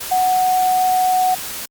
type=tone in noise; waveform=sine; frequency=740 Hz; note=F#5; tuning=in tune; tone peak=-13 dBFS; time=0.11-1.35 s; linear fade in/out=10 ms; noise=white; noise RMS=-28 dBFS; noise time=0-1.66 s; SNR=+12 dB; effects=Opus 48 kbps